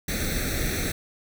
pink noise with comb filter, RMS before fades -27 dBFS, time 0.08-0.92 s, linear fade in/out 5 ms, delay 0.5 ms, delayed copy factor +0.9, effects none

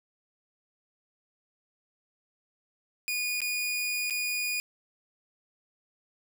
sawtooth tone with dropouts, 2454 Hz, D#7, 25 cents flat, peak -25 dBFS, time 3.08-4.6 s, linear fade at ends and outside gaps 0 ms, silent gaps 3.405-3.417 / 4.099-4.107 s, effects none

